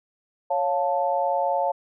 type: chord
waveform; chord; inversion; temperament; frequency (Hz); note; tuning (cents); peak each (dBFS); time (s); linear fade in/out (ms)
sine; Db augmented; none; equal with one note detuned; 554.4 / 704.1 / 880; Db5 / F5 / A5; 0 / +14 / 0; -25; 0.5-1.72; 10
effects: none